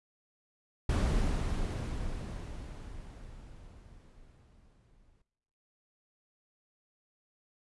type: noise with exponential decay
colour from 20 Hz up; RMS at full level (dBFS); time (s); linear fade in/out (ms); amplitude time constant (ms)
brown; -26; 0.89-5.22; 5; 940
effects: noise-tail reverb RT60 1.0 s tail -20 dB re dry + resampled to 24000 Hz